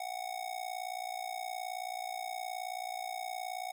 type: tone with amplitude modulation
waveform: square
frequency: 740 Hz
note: F#5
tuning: in tune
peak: -34 dBFS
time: 0-3.72 s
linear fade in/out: 5 ms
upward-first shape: sine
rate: 58.9 Hz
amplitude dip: 90%
effects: none